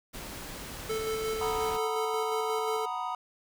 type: noise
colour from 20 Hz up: pink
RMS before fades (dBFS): -41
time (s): 0.13-1.78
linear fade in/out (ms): 20
type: tone with tremolo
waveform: square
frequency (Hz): 440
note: A4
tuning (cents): 0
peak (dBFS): -30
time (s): 0.89-2.86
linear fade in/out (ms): 10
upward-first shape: square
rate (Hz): 5.6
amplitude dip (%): 25
type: chord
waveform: triangle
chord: B major seventh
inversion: second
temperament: equal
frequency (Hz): 740 / 932.3 / 987.8 / 1244.5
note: F#5 / A#5 / B5 / D#6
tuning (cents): 0 / 0 / 0 / 0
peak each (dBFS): -35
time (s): 1.41-3.15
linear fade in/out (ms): 2
effects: none